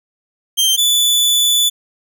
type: tone pair in turn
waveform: sawtooth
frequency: 3148 / 3474 Hz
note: G7 / A7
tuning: +7 / -23 cents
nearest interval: major second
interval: 170 cents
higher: second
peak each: -8 dBFS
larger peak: neither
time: 0.57-0.77 / 0.77-1.7 s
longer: second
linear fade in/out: 20 ms
effects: none